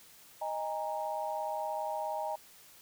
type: chord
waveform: sine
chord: D# suspended fourth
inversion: none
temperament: equal with one note detuned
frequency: 622.3 / 815.4 / 932.3 Hz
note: D#5 / G#5 / A#5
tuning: 0 / -32 / 0 cents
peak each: -37 / -37 / -38 dBFS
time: 0.41-2.36 s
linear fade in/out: 10 ms
effects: white hiss -57 dBFS RMS until 2.81 s